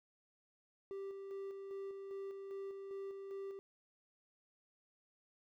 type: tone with tremolo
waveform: triangle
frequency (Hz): 392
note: G4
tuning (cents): 0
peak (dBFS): -40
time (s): 0.91-3.59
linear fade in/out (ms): 0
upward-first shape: square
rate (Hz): 2.5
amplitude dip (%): 35
effects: none